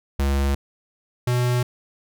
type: tone pair in turn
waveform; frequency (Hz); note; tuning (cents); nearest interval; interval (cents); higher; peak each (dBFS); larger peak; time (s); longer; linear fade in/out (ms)
square; 69.3 / 123.24; C#2 / B2; 0 / -3; minor seventh; 997; second; -19; neither; 0.19-0.55 / 1.27-1.63; neither; 5
effects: none